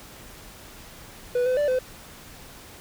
triangle tone with pitch steps, 492 / 508 / 586 / 511 Hz, B4 / B4 / D5 / C5, -7 / +49 / -4 / -41 cents, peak -18 dBFS, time 1.35-1.79 s, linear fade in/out 5 ms, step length 110 ms, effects pink hiss -45 dBFS RMS until 2.8 s

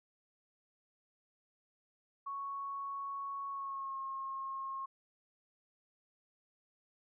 sine tone with pitch glide, 1108.7 to 1077.8 Hz, C#6 to C#6, 0 to -49 cents, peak -38 dBFS, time 2.26-4.86 s, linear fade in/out 10 ms, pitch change -49 cents, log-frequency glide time 3.49-3.98 s, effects none

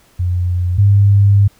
sine tone pair in turn, 89.2 / 100.53 Hz, F2 / G2, +37 / +44 cents, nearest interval major second, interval 207 cents, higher second, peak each -13 / -6 dBFS, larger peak second, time 0.19-0.78 / 0.78-1.48 s, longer second, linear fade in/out 10 ms, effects pink hiss -51 dBFS RMS until 1.59 s

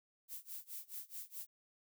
violet noise with tremolo, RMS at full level -45 dBFS, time 0.28-1.47 s, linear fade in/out 50 ms, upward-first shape sine, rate 4.7 Hz, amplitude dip 95%, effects none

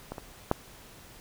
clicks, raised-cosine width 1 ms, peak -21 / -24 / -9 dBFS, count 3, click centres 0.12 / 0.182 / 0.514 s, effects pink hiss -51 dBFS RMS until 1.2 s

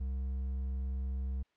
triangle tone with hard clipping, 65.8 Hz, C2, 10 cents sharp, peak -34 dBFS, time 0-1.43 s, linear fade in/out 10 ms, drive 7 dB, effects white hiss -75 dBFS RMS until 1.56 s + low-pass 3000 Hz 12 dB/octave

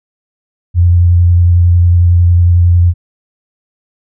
sine tone with vibrato, 87.31 Hz, F2, in tune, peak -4 dBFS, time 0.74-2.94 s, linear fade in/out 50 ms, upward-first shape sine, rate 11 Hz, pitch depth 18 cents each way, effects none

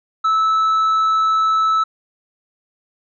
triangle tone with tanh clipping, 1307 Hz, E6, 15 cents flat, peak -14 dBFS, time 0.24-1.84 s, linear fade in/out 10 ms, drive 8 dB, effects none

